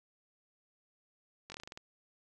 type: slowing click train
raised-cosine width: 0.2 ms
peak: -28 dBFS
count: 9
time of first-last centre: 1.5-1.775 s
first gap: 20 ms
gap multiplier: 1.15
effects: none